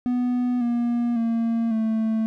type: tone with pitch steps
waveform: triangle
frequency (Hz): 246.9 / 238.1 / 229.6 / 221.4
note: B3 / A#3 / A#3 / A3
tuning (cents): 0 / +37 / -26 / +11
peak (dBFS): -18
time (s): 0.06-2.26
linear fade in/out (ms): 0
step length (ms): 550
effects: none